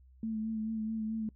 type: tone with vibrato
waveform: sine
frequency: 220 Hz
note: A3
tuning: in tune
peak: -32 dBFS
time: 0.23-1.29 s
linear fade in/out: 2 ms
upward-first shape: sine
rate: 4.6 Hz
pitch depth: 28 cents each way
effects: noise-tail reverb RT60 0.1 s tail -22 dB re dry + added 64 Hz sine -56 dBFS peak until 1.35 s